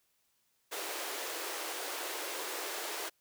pink high-pass noise, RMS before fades -39 dBFS, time 0.71-3.1 s, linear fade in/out 20 ms, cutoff 340 Hz, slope 48 dB/octave, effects white hiss -75 dBFS RMS until 3.2 s

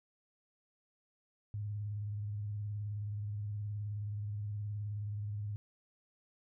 sine tone with vibrato, 103.83 Hz, G#2, in tune, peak -36 dBFS, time 1.54-5.56 s, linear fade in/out 0 ms, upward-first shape square, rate 19 Hz, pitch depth 39 cents each way, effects none

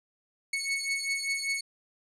sawtooth beating tone pair, 2207 / 2212.1 Hz, C#7 / C#7, -8 / -4 cents, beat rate 5.1 Hz, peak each -28 / -29 dBFS, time 0.53-1.61 s, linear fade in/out 5 ms, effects resampled to 24000 Hz

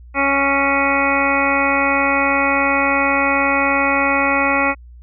harmonic tone, 277.2 Hz, C#4, in tune, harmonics 1 / 2 / 3 / 4 / 5 / 7 / 8 / 9, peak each -22 / -22 / -22 / -22 / -22 / -22 / -22 / -22 dBFS, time 0.14-4.75 s, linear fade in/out 50 ms, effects added 60 Hz sine -37 dBFS peak until 5.02 s

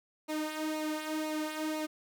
sawtooth tone with flanger, 309.3 Hz, D#4, 10 cents flat, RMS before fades -35 dBFS, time 0.28-1.87 s, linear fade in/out 20 ms, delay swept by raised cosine 0.59 to 3.09 ms, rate 2 Hz, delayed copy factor -0.65, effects none

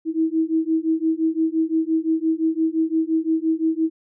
sine beating tone pair, 319 / 324.8 Hz, D#4 / E4, +43 / -26 cents, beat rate 5.8 Hz, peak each -21 dBFS, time 0.05-3.9 s, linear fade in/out 50 ms, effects none

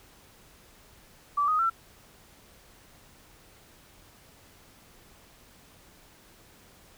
sine tone with pitch steps, 1158 / 1248.3 / 1345.6 Hz, D6 / D#6 / E6, -25 / +5 / +35 cents, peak -22 dBFS, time 1.37-1.7 s, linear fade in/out 10 ms, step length 110 ms, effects pink hiss -56 dBFS RMS until 6.97 s

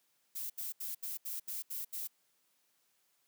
violet noise bursts, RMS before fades -40 dBFS, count 8, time 0.35-2.075 s, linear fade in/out 10 ms, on 150 ms, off 75 ms, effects white hiss -75 dBFS RMS until 3.27 s + high-pass 150 Hz 12 dB/octave

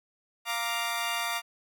15% pulse chord, Bb major, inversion second, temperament equal, 698.5 / 932.3 / 1174.7 Hz, F5 / Bb5 / D6, 0 / 0 / 0 cents, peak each -27 dBFS, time 0.45-1.42 s, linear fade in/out 50 ms, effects none

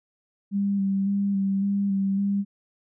sine tone with vibrato, 197.5 Hz, G3, 13 cents sharp, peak -21 dBFS, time 0.51-2.45 s, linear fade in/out 50 ms, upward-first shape square, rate 1.8 Hz, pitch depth 20 cents each way, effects none

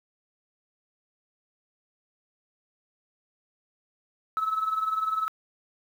sine tone with tremolo, 1297 Hz, E6, 28 cents flat, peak -20 dBFS, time 4.37-5.28 s, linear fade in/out 0 ms, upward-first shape triangle, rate 20 Hz, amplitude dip 80%, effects tanh soft clip ceiling -19 dBFS + 9-bit

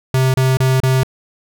square tone bursts, 130.81 Hz, C3, in tune, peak -12 dBFS, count 4, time 0.14-1.033 s, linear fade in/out 2 ms, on 200 ms, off 31 ms, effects none

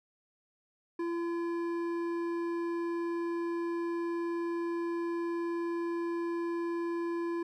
sine tone with hard clipping, 339.9 Hz, F4, 47 cents flat, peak -33 dBFS, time 0.99-7.43 s, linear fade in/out 5 ms, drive 10 dB, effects none

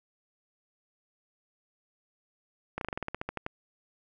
slowing click train, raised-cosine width 0.5 ms, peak -18 dBFS, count 13, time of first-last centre 2.78-3.464 s, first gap 32 ms, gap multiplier 1.1, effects none

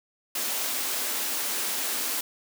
white high-pass noise, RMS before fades -29 dBFS, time 0.35-2.21 s, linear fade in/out 5 ms, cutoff 210 Hz, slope 96 dB/octave, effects none

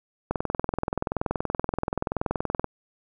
click train, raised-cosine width 1 ms, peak -11 dBFS, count 50, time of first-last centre 0.31-2.643 s, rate 21 Hz, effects none

